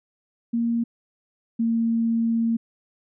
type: tone pair in turn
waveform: sine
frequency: 233.1 / 229.1 Hz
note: A#3 / A#3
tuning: 0 / -30 cents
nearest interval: unison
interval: 30 cents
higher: first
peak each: -20 / -19 dBFS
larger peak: second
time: 0.53-0.84 / 1.59-2.57 s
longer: second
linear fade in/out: 10 ms
effects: none